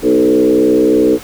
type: tone with frequency modulation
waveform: sine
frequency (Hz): 375.7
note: F#4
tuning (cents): +26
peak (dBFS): -7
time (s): 0.02-1.19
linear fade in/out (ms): 50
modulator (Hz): 63.3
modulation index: 1.8
effects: pink hiss -33 dBFS RMS until 1.23 s